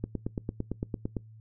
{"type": "click train", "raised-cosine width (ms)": 3, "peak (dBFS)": -18, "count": 11, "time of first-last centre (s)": [0.04, 1.167], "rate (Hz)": 8.87, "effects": ["noise-tail reverb RT60 0.2 s tail -24 dB re dry", "added 110 Hz sine -48 dBFS peak until 1.4 s"]}